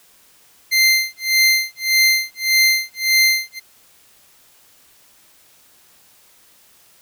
25% pulse tone with tremolo, 2085 Hz, C7, 7 cents flat, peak -7 dBFS, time 0.71-3.6 s, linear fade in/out 20 ms, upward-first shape sine, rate 1.7 Hz, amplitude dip 100%, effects white hiss -52 dBFS RMS until 7.01 s

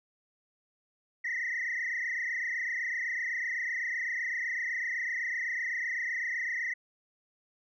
sine tone with frequency modulation, 1947 Hz, B6, 25 cents flat, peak -29 dBFS, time 1.24-6.74 s, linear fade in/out 10 ms, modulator 27.9 Hz, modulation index 3.9, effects tanh soft clip ceiling -27 dBFS

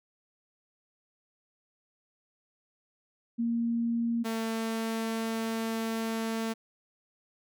sine / sawtooth tone pair in turn, 233.1 / 224.9 Hz, A#3 / A3, 0 / +38 cents, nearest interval minor second, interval 62 cents, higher first, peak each -26 dBFS, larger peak neither, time 3.38-4.24 / 4.24-6.54 s, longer second, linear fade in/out 20 ms, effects none

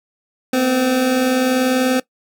25% pulse tone pair together, 236.9 / 257.1 Hz, A#3 / C4, +28 / -30 cents, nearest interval minor second, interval 142 cents, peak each -22 / -11 dBFS, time 0.53-2 s, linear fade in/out 5 ms, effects noise-tail reverb RT60 0.1 s tail -20 dB re dry

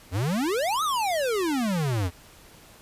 square exponential two-way sweep, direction up then down, 82.41 to 1311 to 82.41 Hz, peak -24 dBFS, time 0.11-2.11 s, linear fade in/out 50 ms, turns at 0.83 s, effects pink hiss -51 dBFS RMS until 2.81 s + resampled to 32000 Hz

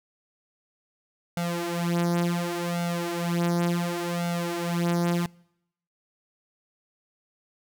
sawtooth tone with flanger, 172.4 Hz, F3, 22 cents flat, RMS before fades -27 dBFS, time 1.37-5.26 s, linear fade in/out 2 ms, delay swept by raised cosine 1.4 to 6 ms, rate 0.69 Hz, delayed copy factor +0.85, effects noise-tail reverb RT60 0.8 s tail -25 dB re dry

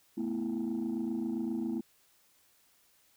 sine chord, A suspended second, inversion none, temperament just, 220 / 247.5 / 330 Hz, A3 / B3 / E4, 0 / +4 / +2 cents, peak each -34 / -34 / -34 dBFS, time 0.17-1.81 s, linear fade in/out 10 ms, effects tanh soft clip ceiling -27 dBFS + white hiss -67 dBFS RMS until 3.16 s

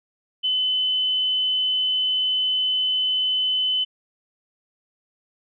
sine tone, 3027 Hz, F#7, 39 cents sharp, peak -19 dBFS, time 0.43-3.85 s, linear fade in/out 20 ms, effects none

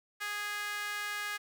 sawtooth tone with high-pass filter, 413.7 Hz, G#4, 7 cents flat, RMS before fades -37 dBFS, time 0.2-1.38 s, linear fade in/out 20 ms, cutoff 1600 Hz, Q 2.4, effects none

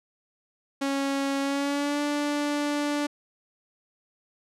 sawtooth tone with pitch glide, 275.7 to 292.1 Hz, C#4 to D4, -9 to -9 cents, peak -21 dBFS, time 0.81-3.07 s, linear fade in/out 10 ms, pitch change +100 cents, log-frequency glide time 1.41-2.01 s, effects low-pass 9000 Hz 12 dB/octave

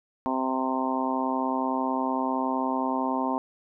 harmonic tone, 130.81 Hz, C3, in tune, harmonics 2 / 3 / 4 / 5 / 6 / 7 / 8, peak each -28 / -37 / -37 / -34 / -34 / -30 / -33 dBFS, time 0.26-3.38 s, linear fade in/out 0 ms, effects none

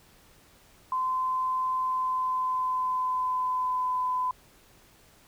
sine tone with pitch glide, 1029 to 1009 Hz, C6 to B5, -29 to +37 cents, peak -25 dBFS, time 0.92-4.31 s, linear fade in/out 2 ms, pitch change -34 cents, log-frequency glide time 1.77-3.97 s, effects pink hiss -58 dBFS RMS until 5.27 s

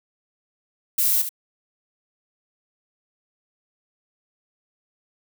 violet noise with echo, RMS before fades -20 dBFS, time 0.98-1.22 s, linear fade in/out 5 ms, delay 72 ms, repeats 1, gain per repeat -9 dB, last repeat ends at 1.292 s, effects none

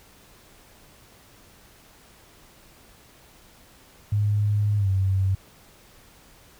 sine tone with pitch glide, 103.83 to 95.76 Hz, G#2 to G2, 0 to -40 cents, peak -19 dBFS, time 4.12-5.35 s, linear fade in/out 5 ms, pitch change -140 cents, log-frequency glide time 4.77-4.89 s, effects pink hiss -53 dBFS RMS until 6.59 s

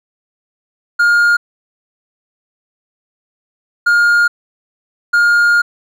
triangle tone bursts at uneven times, 1417 Hz, F6, 25 cents sharp, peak -6 dBFS, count 3, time 0.99-1.37 / 3.86-4.28 / 5.13-5.62 s, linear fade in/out 10 ms, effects none

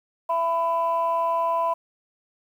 sine tone pair together, 668.8 / 1000 Hz, E5 / B5, +25 / +21 cents, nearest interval perfect fifth, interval 696 cents, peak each -24 / -21 dBFS, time 0.29-1.74 s, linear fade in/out 10 ms, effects tanh soft clip ceiling -15 dBFS + 9-bit

